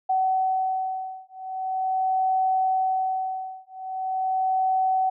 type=beating tone pair; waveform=sine; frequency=755 / 755.42 Hz; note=F#5 / F#5; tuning=+35 / +36 cents; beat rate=0.42 Hz; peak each=-25 dBFS; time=0.09-5.1 s; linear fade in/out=10 ms; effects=none